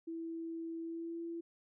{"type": "tone with pitch glide", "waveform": "sine", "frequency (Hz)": [329.6, 335.9], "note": ["E4", "E4"], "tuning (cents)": [0, 33], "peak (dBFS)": -39, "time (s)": [0.07, 1.41], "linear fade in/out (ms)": 10, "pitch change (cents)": 33, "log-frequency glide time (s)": [0.81, 1.21], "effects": []}